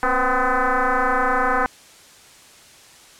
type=tone with frequency modulation; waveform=sine; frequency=239.5 Hz; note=A#3; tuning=47 cents sharp; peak=-16 dBFS; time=0.03-1.66 s; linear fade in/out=0 ms; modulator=254 Hz; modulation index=5.8; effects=white hiss -47 dBFS RMS until 3.19 s + low-pass 9000 Hz 12 dB/octave